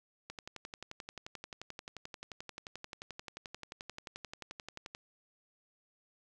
click train, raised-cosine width 0.2 ms, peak -26 dBFS, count 54, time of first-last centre 0.3-4.949 s, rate 11.4 Hz, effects none

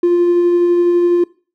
triangle tone with tremolo, 349.1 Hz, F4, 1 cent flat, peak -5 dBFS, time 0.03-1.24 s, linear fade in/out 5 ms, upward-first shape sine, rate 12 Hz, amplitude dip 30%, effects noise-tail reverb RT60 0.4 s tail -25 dB re dry + tanh soft clip ceiling -5 dBFS

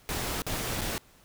pink noise with dropouts, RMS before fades -32 dBFS, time 0.09-0.98 s, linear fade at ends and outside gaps 0 ms, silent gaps 0.419-0.466 / 0.81-0.816 s, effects pink hiss -59 dBFS RMS until 1.24 s

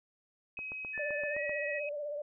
sine tone, 2540 Hz, D#7, 35 cents sharp, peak -38 dBFS, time 0.57-1.89 s, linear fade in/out 2 ms
click train, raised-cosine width 1 ms, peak -33 dBFS, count 8, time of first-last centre 0.59-1.494 s, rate 7.74 Hz
sine tone with pitch glide, 1760 to 1919.3 Hz, A6 to B6, 0 to -50 cents, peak -37 dBFS, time 0.93-1.8 s, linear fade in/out 20 ms, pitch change +150 cents, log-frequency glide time 1.31-1.38 s
sine tone with vibrato, 587 Hz, D5, 1 cent flat, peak -35 dBFS, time 0.99-2.22 s, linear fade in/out 5 ms, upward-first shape triangle, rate 16 Hz, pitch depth 57 cents each way
effects none

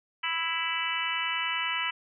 harmonic tone, 330 Hz, E4, 2 cents sharp, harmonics 3 / 4 / 5 / 6 / 7 / 8 / 9, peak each -36 / -36 / -39 / -34 / -35 / -36 / -33 dBFS, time 0.23-1.91 s, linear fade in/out 10 ms, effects none

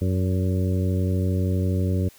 harmonic tone with a mistuned harmonic, 92.5 Hz, F#2, in tune, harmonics 1 / 2 / 3 / 4 / 5 / 6, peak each -21 / -27 / -31 / -33 / -35 / -37 dBFS, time 0.01-2.09 s, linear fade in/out 10 ms, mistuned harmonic 6, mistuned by +34 cents, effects white hiss -52 dBFS RMS until 2.18 s

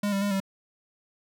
square tone with pitch steps, 204.8 / 197 / 203.2 / 193.9 Hz, G#3 / G3 / G#3 / G3, -24 / +9 / -38 / -19 cents, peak -25 dBFS, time 0.03-0.402 s, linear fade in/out 5 ms, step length 93 ms, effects none

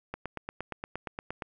click train, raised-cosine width 0.5 ms, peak -20 dBFS, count 12, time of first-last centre 0.14-1.422 s, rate 8.58 Hz, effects none

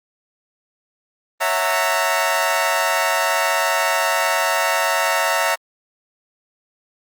20% pulse chord, F# dominant seventh, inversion second, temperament equal with one note detuned, 554.4 / 659.3 / 740 / 917.9 Hz, C#5 / E5 / F#5 / A#5, 0 / 0 / 0 / -27 cents, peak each -20 / -16 / -21 / -16 dBFS, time 1.4-5.56 s, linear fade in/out 20 ms, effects Opus 32 kbps

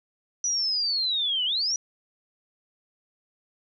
sine linear two-way sweep, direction down then up, 5920 to 2876 to 5920 Hz, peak -23 dBFS, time 0.44-1.76 s, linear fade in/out 2 ms, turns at 1.45 s, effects none

